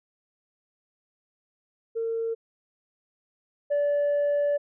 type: tone pair in turn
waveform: sine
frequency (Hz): 455.3 / 578.8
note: A#4 / D5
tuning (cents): -41 / -25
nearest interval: major third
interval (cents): 416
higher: second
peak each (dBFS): -25 / -19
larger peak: second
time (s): 1.95-2.35 / 3.7-4.58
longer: second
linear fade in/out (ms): 20
effects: tanh soft clip ceiling -20 dBFS